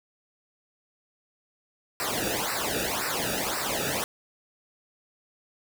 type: noise with flanger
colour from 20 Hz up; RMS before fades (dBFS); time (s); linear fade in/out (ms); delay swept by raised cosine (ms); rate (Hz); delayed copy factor
pink; -29; 2-4.04; 0; 0.3 to 0.97; 1.9; -1
effects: none